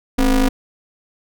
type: ring-modulated tone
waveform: square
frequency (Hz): 120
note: B2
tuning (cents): -49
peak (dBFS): -10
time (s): 0.18-0.49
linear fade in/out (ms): 10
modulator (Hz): 146
effects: none